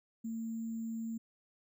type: tone with sample-and-hold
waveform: sine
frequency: 226.1 Hz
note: A3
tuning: 47 cents sharp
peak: -36 dBFS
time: 0.24-1.18 s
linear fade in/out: 10 ms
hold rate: 7350 Hz
effects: none